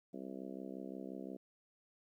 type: harmonic tone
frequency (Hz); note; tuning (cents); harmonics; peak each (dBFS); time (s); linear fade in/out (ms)
65.7; C2; +8; 3 / 4 / 5 / 6 / 7 / 8 / 9 / 10; -49 / -48 / -50 / -52 / -56 / -55 / -58 / -57; 0.13-1.37; 10
effects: 13-bit